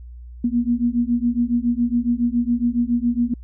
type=beating tone pair; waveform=sine; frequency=235.6 / 242.8 Hz; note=A#3 / B3; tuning=+19 / -29 cents; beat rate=7.2 Hz; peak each=-20 dBFS; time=0.44-3.34 s; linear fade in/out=5 ms; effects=added 60 Hz sine -35 dBFS peak until 3.43 s